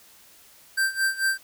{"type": "tone with tremolo", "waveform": "square", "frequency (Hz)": 1568, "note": "G6", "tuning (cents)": 0, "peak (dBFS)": -20, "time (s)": [0.77, 1.38], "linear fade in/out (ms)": 10, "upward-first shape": "sine", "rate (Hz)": 4.5, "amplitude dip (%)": 85, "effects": ["white hiss -53 dBFS RMS until 1.43 s"]}